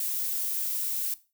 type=noise; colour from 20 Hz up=violet; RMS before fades=-30 dBFS; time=0-1.14 s; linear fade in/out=2 ms; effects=noise-tail reverb RT60 0.3 s tail -17 dB re dry